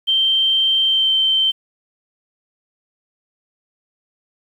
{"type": "tone with pitch glide", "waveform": "sine", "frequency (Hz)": [3136, 3111], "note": ["G7", "G7"], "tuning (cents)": [0, -14], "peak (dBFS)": -13, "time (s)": [0.07, 1.52], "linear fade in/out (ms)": 20, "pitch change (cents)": -14, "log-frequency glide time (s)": [0.85, 1.12], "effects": ["8-bit"]}